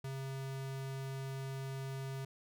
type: tone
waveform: square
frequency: 134.6 Hz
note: C3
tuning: 49 cents sharp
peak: -40 dBFS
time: 0.04-2.25 s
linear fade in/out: 5 ms
effects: none